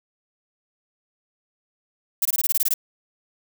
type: noise bursts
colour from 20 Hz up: violet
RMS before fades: -20 dBFS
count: 10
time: 2.22-2.739 s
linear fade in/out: 5 ms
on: 33 ms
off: 21 ms
effects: none